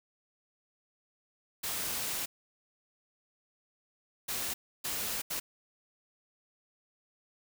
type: noise bursts at uneven times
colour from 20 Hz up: white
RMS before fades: -35 dBFS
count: 4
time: 1.63-2.26 / 4.28-4.54 / 4.84-5.22 / 5.3-5.4 s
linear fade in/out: 10 ms
effects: none